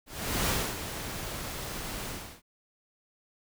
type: noise with ADSR envelope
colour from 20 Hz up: pink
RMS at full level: -27 dBFS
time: 0.06-2.42 s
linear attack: 420 ms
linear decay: 270 ms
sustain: -10 dB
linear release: 340 ms
effects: none